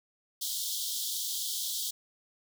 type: high-pass noise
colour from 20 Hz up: pink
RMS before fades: -34 dBFS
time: 0.41-1.91 s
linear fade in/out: 10 ms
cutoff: 3200 Hz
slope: 96 dB/octave
effects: none